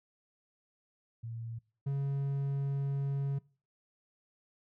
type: tone pair in turn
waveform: sine / triangle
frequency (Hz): 114.9 / 138.9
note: A#2 / C#3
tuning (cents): -25 / +4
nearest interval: minor third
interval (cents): 329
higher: second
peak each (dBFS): -38 / -28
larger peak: second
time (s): 1.23-1.59 / 1.86-3.39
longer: second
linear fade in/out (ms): 10
effects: noise-tail reverb RT60 0.4 s tail -23 dB re dry